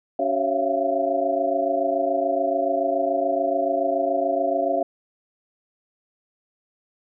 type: tone cluster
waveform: sine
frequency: 283.8 / 380.4 / 547 / 668 / 695 Hz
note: C#4 / F#4 / C#5 / E5 / F5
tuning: +41 / +48 / -23 / +23 / -9 cents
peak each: -29 / -30 / -26 / -23 / -26 dBFS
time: 0.19-4.83 s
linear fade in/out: 5 ms
effects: none